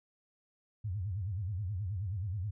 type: tone with vibrato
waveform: sine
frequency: 97.1 Hz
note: G2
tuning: 16 cents flat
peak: -33 dBFS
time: 0.84-2.51 s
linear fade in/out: 10 ms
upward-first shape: sine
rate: 9.4 Hz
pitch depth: 210 cents each way
effects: none